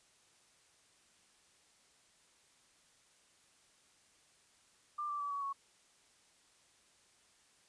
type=tone with pitch steps; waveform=sine; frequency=1191 / 1169.9 / 1149.1 / 1128.7 / 1108.7 Hz; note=D6 / D6 / D6 / C#6 / C#6; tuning=+24 / -7 / -38 / +31 / 0 cents; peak=-36 dBFS; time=4.98-5.53 s; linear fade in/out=10 ms; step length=110 ms; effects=white hiss -68 dBFS RMS until 7.68 s + resampled to 22050 Hz